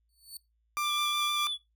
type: tone with exponential growth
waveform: 15% pulse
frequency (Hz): 4480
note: C#8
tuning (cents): +18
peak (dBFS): -31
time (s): 0.09-0.37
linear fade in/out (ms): 2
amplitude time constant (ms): 59
type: tone with tremolo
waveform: 30% pulse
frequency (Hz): 1186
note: D6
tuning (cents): +17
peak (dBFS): -25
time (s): 0.77-1.47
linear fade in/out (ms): 0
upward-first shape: triangle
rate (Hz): 4.9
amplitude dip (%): 30
type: tone with vibrato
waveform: triangle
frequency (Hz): 3463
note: A7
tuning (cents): -28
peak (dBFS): -29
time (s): 0.82-1.58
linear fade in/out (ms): 50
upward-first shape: sine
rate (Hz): 6.4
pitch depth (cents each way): 26
effects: noise-tail reverb RT60 0.2 s tail -20 dB re dry + added 56 Hz sine -70 dBFS peak until 1.75 s